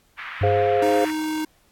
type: band-pass noise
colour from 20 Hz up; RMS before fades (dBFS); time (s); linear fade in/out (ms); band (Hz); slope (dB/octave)
pink; -35; 0.17-1.12; 20; 1300 to 2400; 24
type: tone with exponential decay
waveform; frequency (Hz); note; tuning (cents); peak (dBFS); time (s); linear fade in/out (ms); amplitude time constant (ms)
triangle; 98; G2; 0; -16; 0.41-1.15; 5; 160
type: chord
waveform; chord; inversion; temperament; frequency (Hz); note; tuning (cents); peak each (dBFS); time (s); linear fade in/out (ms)
sine; F minor; first; equal; 415.3 / 523.3 / 698.5; Ab4 / C5 / F5; 0 / 0 / 0; -21; 0.43-1.05; 5
type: tone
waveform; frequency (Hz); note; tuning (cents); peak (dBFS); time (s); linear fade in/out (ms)
square; 311.1; D#4; 0; -24; 0.82-1.45; 5
effects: pink hiss -61 dBFS RMS until 1.71 s + AAC 64 kbps